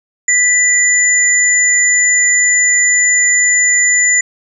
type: tone pair together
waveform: sine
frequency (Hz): 1975 / 7023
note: B6 / A8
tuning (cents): 0 / -4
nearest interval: octave + minor seventh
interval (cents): 2196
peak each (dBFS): -11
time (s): 0.28-4.21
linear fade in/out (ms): 5
effects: none